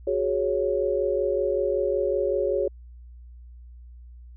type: chord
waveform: sine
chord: F# suspended second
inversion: none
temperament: equal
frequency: 370 / 415.3 / 554.4 Hz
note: F#4 / G#4 / C#5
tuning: 0 / 0 / 0 cents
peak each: -27 / -26 / -25 dBFS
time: 0.07-2.68 s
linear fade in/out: 5 ms
effects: added 60 Hz sine -42 dBFS peak until 4.36 s